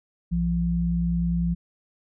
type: tone pair together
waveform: sine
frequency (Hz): 60.6 / 171.4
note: B1 / F3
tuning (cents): -32 / -32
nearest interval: octave + tritone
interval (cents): 1800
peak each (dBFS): -27 / -22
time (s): 0.31-1.55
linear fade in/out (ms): 20
effects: none